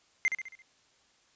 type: tone with echo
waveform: triangle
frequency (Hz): 2089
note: C7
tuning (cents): -3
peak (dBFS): -21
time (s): 0.25-0.28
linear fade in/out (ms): 0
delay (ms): 68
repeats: 5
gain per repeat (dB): -6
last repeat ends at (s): 0.62
effects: white hiss -66 dBFS RMS until 1.35 s + resampled to 16000 Hz